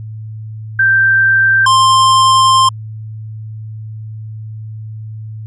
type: tone pair in turn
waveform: sine / square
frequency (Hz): 1568 / 1051.8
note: G6 / C6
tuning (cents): 0 / +9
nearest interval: perfect fifth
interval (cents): 691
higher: first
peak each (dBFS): -7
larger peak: neither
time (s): 0.79-1.66 / 1.66-2.69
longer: second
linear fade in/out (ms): 5
effects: added 109 Hz sine -24 dBFS peak until 5.46 s + resampled to 22050 Hz